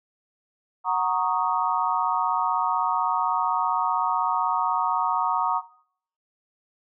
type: chord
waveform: sine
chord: D# minor seventh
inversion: first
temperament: equal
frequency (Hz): 740 / 932.3 / 1108.7 / 1244.5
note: F#5 / A#5 / C#6 / D#6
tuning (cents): 0 / 0 / 0 / 0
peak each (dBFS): -28 / -24 / -27 / -28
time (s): 0.84-5.62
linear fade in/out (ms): 50
effects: noise-tail reverb RT60 0.6 s tail -18 dB re dry